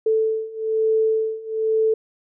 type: beating tone pair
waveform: sine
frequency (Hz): 440 / 441.1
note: A4 / A4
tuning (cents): 0 / +4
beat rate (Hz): 1.1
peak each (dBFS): -22 / -20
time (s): 0.06-1.94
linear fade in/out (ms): 5
effects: none